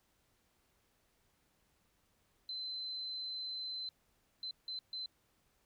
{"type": "tone bursts at uneven times", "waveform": "sine", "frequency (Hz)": 4062, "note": "B7", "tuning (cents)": 48, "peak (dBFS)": -39, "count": 4, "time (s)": [[2.49, 3.89], [4.43, 4.51], [4.68, 4.79], [4.93, 5.06]], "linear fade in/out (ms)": 2, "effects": ["pink hiss -75 dBFS RMS until 5.65 s"]}